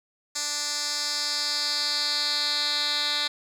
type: tone with band-pass filter sweep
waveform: 10% pulse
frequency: 293.7 Hz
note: D4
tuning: in tune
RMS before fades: -27 dBFS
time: 0.35-3.28 s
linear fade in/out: 10 ms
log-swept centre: 6100 to 3700 Hz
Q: 3.4
effects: 9-bit